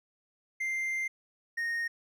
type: tone pair in turn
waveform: triangle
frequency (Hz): 2093 / 1855.5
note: C7 / A#6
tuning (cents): 0 / -9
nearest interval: major second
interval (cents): 209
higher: first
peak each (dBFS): -28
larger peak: neither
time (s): 0.6-1.08 / 1.57-1.88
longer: first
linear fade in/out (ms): 10
effects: none